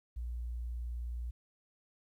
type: tone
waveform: sine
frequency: 59.5 Hz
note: A#1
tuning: 36 cents sharp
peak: -36 dBFS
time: 0.16-1.31 s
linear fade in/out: 10 ms
effects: 12-bit

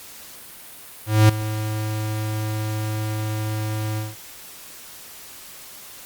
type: tone with ADSR envelope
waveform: square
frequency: 107.8 Hz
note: A2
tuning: 35 cents flat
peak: -9 dBFS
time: 1.06-4.16 s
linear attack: 230 ms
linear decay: 8 ms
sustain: -15 dB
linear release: 180 ms
effects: white hiss -41 dBFS RMS until 6.05 s + Opus 48 kbps

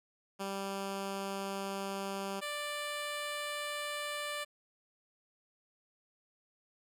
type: tone pair in turn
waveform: 10% pulse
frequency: 196 / 588.7 Hz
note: G3 / D5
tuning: 0 / +4 cents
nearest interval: octave + perfect fifth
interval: 1904 cents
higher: second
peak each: -28 dBFS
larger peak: neither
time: 0.39-2.41 / 2.41-4.45 s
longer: second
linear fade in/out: 20 ms
effects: resampled to 32000 Hz + 11-bit

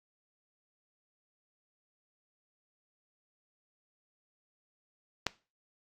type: click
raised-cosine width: 0.2 ms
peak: -10 dBFS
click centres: 5.267 s
effects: noise-tail reverb RT60 0.3 s tail -19 dB re dry + AAC 64 kbps

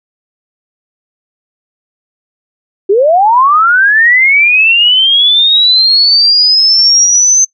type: linear sweep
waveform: sine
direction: up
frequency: 370 to 6240 Hz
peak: -4 dBFS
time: 2.89-7.45 s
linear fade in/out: 10 ms
effects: noise-tail reverb RT60 0.1 s tail -21 dB re dry

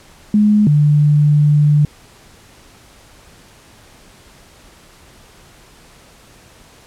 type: tone pair in turn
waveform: sine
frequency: 209.8 / 147.98 Hz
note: G#3 / D3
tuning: +18 / +13 cents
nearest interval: tritone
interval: 605 cents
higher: first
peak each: -8 dBFS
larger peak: neither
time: 0.34-0.67 / 0.67-1.85 s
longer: second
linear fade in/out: 2 ms
effects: pink hiss -45 dBFS RMS until 6.86 s + low-pass 11000 Hz 12 dB/octave

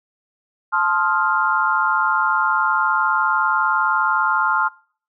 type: chord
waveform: sine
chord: F dominant seventh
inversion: first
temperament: just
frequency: 873.1 / 1047.7 / 1257.2 / 1396.9 Hz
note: A5 / C6 / Eb6 / F6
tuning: -14 / +2 / +18 / 0 cents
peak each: -22 / -21 / -24 / -19 dBFS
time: 0.72-4.69 s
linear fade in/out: 20 ms
effects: noise-tail reverb RT60 0.5 s tail -23 dB re dry

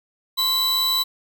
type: tone pair together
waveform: 45% pulse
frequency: 1045 / 3953 Hz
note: C6 / B7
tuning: -2 / +1 cents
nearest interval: octave + major seventh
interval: 2303 cents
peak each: -28 / -19 dBFS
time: 0.37-1.04 s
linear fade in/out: 20 ms
effects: none

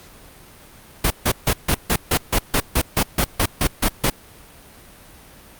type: noise bursts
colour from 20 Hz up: pink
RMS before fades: -17 dBFS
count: 15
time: 1.04-4.1 s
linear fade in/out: 5 ms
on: 64 ms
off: 150 ms
effects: pink hiss -45 dBFS RMS until 5.59 s + Opus 48 kbps

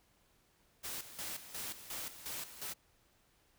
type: noise with tremolo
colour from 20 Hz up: white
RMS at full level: -42 dBFS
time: 0.83-2.74 s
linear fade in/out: 20 ms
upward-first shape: square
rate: 2.8 Hz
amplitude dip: 70%
effects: pink hiss -71 dBFS RMS until 3.58 s

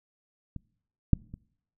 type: clicks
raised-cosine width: 5 ms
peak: -25 / -7 / -27 dBFS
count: 3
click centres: 0.563 / 1.133 / 1.34 s
effects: noise-tail reverb RT60 0.7 s tail -25 dB re dry

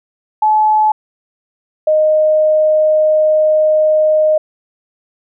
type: tone pair in turn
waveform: sine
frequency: 859 / 618.5 Hz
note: A5 / D#5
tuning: -42 / -10 cents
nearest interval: tritone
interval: 568 cents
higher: first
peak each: -8 dBFS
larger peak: neither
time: 0.42-0.92 / 1.87-4.38 s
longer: second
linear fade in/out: 5 ms
effects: none

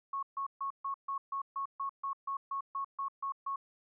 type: tone bursts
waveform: sine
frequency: 1100 Hz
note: C#6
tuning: 14 cents flat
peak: -33 dBFS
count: 15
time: 0.13-3.56 s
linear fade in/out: 5 ms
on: 98 ms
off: 140 ms
effects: none

